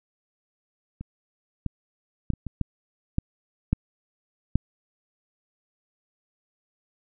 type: clicks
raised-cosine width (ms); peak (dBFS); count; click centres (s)
5; -23 / -15 / -11 / -21 / -20 / -12 / -10 / -8 / -7; 9; 1.01 / 1.663 / 2.303 / 2.336 / 2.467 / 2.613 / 3.184 / 3.73 / 4.556
effects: none